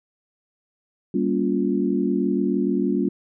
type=chord; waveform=sine; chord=G half-diminished seventh; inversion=none; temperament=just; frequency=196 / 235.2 / 282.2 / 352.8 Hz; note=G3 / Bb3 / Db4 / F4; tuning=0 / +16 / +31 / +18 cents; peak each=-24 / -25 / -24 / -25 dBFS; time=1.14-3.09 s; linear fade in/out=5 ms; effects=none